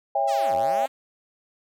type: chord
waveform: sine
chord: C# diminished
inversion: none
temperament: equal with one note detuned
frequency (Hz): 554.4 / 659.3 / 802.3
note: C#5 / E5 / G5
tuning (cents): 0 / 0 / +40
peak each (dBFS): -27 / -26 / -22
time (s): 0.15-0.86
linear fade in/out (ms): 5
type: linear two-way sweep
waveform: 5% pulse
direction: down then up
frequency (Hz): 698.5 to 73.42 to 278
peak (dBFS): -24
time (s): 0.27-0.88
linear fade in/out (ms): 20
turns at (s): 0.55
effects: none